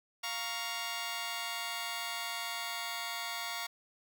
10% pulse chord, Bb minor, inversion second, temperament just, 699.2 / 932.3 / 1118.8 Hz, F5 / Bb5 / Db6, +2 / 0 / +16 cents, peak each -32 dBFS, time 0.23-3.67 s, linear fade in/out 10 ms, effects none

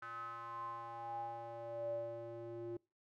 square tone with band-pass filter sweep, 116.54 Hz, A#2, in tune, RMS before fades -45 dBFS, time 0.02-2.77 s, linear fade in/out 5 ms, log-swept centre 1400 to 390 Hz, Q 9.9, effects noise-tail reverb RT60 0.3 s tail -25 dB re dry

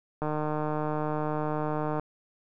click train, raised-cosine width 1 ms, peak -17 dBFS, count 271, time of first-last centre 0.22-1.996 s, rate 152 Hz, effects none

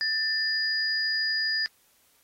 sine tone pair together, 1773 / 4906 Hz, A6 / D#8, +13 / -25 cents, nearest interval octave + tritone, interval 1762 cents, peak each -27 dBFS, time 0.01-1.66 s, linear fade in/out 0 ms, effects white hiss -64 dBFS RMS until 2.23 s + AAC 48 kbps

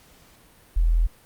sine tone, 41.41 Hz, E1, 9 cents sharp, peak -16 dBFS, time 0.76-1.07 s, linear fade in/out 10 ms, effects pink hiss -54 dBFS RMS until 1.25 s + Opus 48 kbps

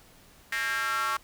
square tone with high-pass filter sweep, 123.47 Hz, B2, in tune, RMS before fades -29 dBFS, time 0.52-1.17 s, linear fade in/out 5 ms, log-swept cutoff 1800 to 1200 Hz, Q 5.4, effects pink hiss -56 dBFS RMS until 1.23 s

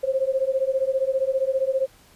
sine beating tone pair, 523.3 / 538.3 Hz, C5 / C5, 0 / +49 cents, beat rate 15 Hz, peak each -23 dBFS, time 0.03-1.87 s, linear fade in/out 10 ms, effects pink hiss -54 dBFS RMS until 2.15 s + resampled to 32000 Hz

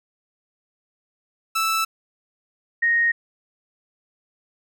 sawtooth / sine tone pair in turn, 1318.5 / 1864.6 Hz, E6 / A#6, 0 / 0 cents, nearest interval tritone, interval 600 cents, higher second, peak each -16 / -16 dBFS, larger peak neither, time 1.55-1.85 / 2.82-3.12 s, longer neither, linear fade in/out 10 ms, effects none

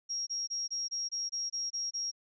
sine tone bursts, 5600 Hz, F8, 4 cents sharp, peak -32 dBFS, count 10, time 0.09-2.115 s, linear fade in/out 20 ms, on 180 ms, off 25 ms, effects none

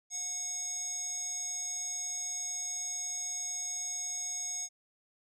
square tone with band-pass filter, 729 Hz, F#5, 26 cents flat, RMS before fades -37 dBFS, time 0.1-4.69 s, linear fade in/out 50 ms, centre 6600 Hz, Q 9.5, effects none

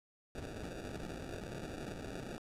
blue noise with sample-and-hold, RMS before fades -44 dBFS, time 0.35-2.38 s, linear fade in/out 0 ms, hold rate 1050 Hz, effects low-pass 10000 Hz 12 dB/octave

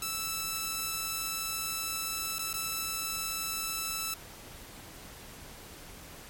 5% pulse tone with dropouts, 1318.5 Hz, E6, in tune, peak -20 dBFS, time 0.02-4.14 s, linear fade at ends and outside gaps 2 ms, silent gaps 2.384-2.392 / 2.53-2.54 s, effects pink hiss -48 dBFS RMS until 6.29 s + MP3 64 kbps

